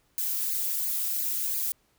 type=noise with flanger; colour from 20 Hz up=violet; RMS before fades=-29 dBFS; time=0.18-1.72 s; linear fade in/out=0 ms; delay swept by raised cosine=0.43 to 3.13 ms; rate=2.9 Hz; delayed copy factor=+0.95; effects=pink hiss -68 dBFS RMS until 1.98 s